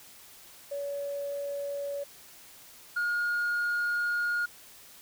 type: tone pair in turn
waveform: sine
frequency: 567 / 1428.8 Hz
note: C#5 / F6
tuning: +39 / +39 cents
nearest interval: octave + major third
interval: 1600 cents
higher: second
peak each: -31 / -24 dBFS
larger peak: second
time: 0.71-2.04 / 2.96-4.46 s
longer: second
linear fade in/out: 10 ms
effects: tanh soft clip ceiling -25 dBFS + white hiss -52 dBFS RMS until 5.01 s